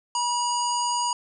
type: harmonic tone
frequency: 965 Hz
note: B5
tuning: 40 cents flat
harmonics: 1 / 3 / 5 / 7 / 9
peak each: -24 / -34 / -32 / -31 / -36 dBFS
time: 0.15-1.13 s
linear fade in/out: 2 ms
effects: none